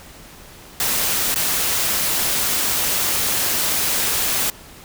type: noise with dropouts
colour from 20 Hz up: white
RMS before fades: -20 dBFS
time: 0.8-4.5 s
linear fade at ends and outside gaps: 1 ms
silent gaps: 1.344-1.359 s
effects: pink hiss -42 dBFS RMS until 4.84 s